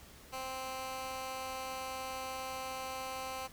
15% pulse tone with high-pass filter, 261.6 Hz, C4, in tune, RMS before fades -41 dBFS, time 0.32-3.48 s, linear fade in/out 20 ms, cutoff 680 Hz, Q 0.8, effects added 68 Hz sine -62 dBFS peak until 3.52 s + pink hiss -56 dBFS RMS until 3.52 s

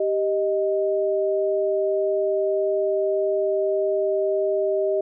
sine tone pair together, 392 / 622.3 Hz, G4 / D#5, 0 / 0 cents, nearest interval minor sixth, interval 800 cents, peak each -22 / -22 dBFS, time 0-5.01 s, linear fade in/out 5 ms, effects none

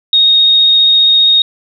sine tone with vibrato, 3729 Hz, A#7, in tune, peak -5 dBFS, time 0.13-1.42 s, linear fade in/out 2 ms, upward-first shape triangle, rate 15 Hz, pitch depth 10 cents each way, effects none

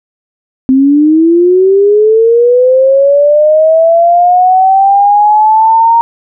sine linear sweep, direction up, 257.9 to 932.3 Hz, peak -3 dBFS, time 0.69-6.01 s, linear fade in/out 0 ms, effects none

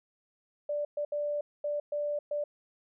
sine tone bursts at uneven times, 587.3 Hz, D5, in tune, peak -29 dBFS, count 6, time 0.69-0.85 / 0.97-1.05 / 1.12-1.41 / 1.64-1.8 / 1.92-2.19 / 2.31-2.44 s, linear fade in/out 5 ms, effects none

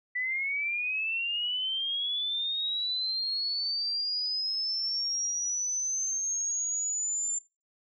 sine linear sweep, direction up, 1967 to 7250 Hz, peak -28 dBFS, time 0.15-7.39 s, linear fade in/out 10 ms, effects noise-tail reverb RT60 0.3 s tail -24 dB re dry

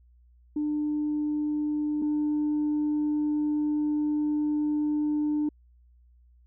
sine tone pair in turn, 299.2 / 299.2 Hz, D4 / D4, +32 / +32 cents, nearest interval unison, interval 0 cents, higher neither, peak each -24 / -22 dBFS, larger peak second, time 0.56-2.02 / 2.02-5.49 s, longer second, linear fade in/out 5 ms, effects tanh soft clip ceiling -21 dBFS + added 60 Hz sine -55 dBFS peak until 6.46 s

